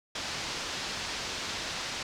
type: low-pass noise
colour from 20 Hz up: white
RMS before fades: -36 dBFS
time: 0.15-2.03 s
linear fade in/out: 5 ms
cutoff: 5700 Hz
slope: 24 dB/octave
effects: none